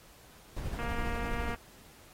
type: noise with tremolo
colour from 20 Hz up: brown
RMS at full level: -34 dBFS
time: 0.56-1.55 s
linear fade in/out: 10 ms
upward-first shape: sine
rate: 12 Hz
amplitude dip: 35%
type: click train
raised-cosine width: 0.5 ms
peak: -25 dBFS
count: 179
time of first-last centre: 0.79-1.547 s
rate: 235 Hz
effects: pink hiss -57 dBFS RMS until 2.13 s + AAC 48 kbps